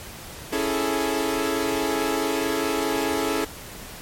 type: chord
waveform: sawtooth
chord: A major seventh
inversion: first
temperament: equal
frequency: 277.2 / 329.6 / 415.3 / 440 Hz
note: C#4 / E4 / G#4 / A4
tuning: 0 / 0 / 0 / 0 cents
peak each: -24 dBFS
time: 0.52-3.45 s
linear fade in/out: 10 ms
effects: pink hiss -39 dBFS RMS until 4.01 s + MP3 64 kbps